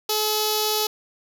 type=tone with notch filter; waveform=5% pulse; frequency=427.8 Hz; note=A4; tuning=49 cents flat; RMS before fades=-23 dBFS; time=0.09-0.87 s; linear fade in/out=5 ms; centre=1900 Hz; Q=0.56; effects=none